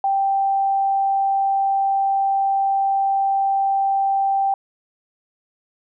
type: tone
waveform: sine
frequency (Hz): 784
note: G5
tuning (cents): 0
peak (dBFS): -16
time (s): 0.04-4.54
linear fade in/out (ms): 2
effects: none